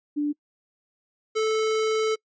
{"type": "tone pair in turn", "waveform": ["sine", "square"], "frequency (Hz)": [293.7, 437.6], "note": ["D4", "A4"], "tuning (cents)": [0, -9], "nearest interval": "perfect fifth", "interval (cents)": 691, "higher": "second", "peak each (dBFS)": -22, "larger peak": "neither", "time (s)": [[0.16, 0.33], [1.35, 2.16]], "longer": "second", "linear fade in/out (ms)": 20, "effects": ["noise-tail reverb RT60 0.1 s tail -26 dB re dry", "resampled to 16000 Hz"]}